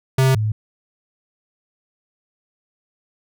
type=tone pair in turn; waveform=square / sine; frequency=132.1 / 107.65 Hz; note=C3 / A2; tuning=+17 / -37 cents; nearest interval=major third; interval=354 cents; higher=first; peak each=-13 / -17 dBFS; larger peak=first; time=0.18-0.35 / 0.35-0.52 s; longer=neither; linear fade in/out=5 ms; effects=none